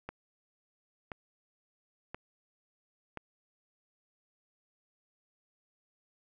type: click train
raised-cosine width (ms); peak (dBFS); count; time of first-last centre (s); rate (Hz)
0.5; -24; 4; 0.09-3.173; 0.973
effects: none